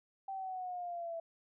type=linear sweep; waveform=sine; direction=down; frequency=780 to 660 Hz; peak=-38 dBFS; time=0.28-1.2 s; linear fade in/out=5 ms; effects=none